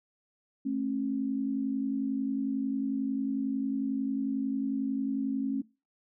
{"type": "tone pair together", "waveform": "sine", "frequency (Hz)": [220.1, 271.2], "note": ["A3", "C#4"], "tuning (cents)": [1, -38], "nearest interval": "major third", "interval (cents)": 361, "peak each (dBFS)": [-34, -29], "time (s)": [0.65, 5.62], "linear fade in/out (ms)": 10, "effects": ["noise-tail reverb RT60 0.3 s tail -23 dB re dry"]}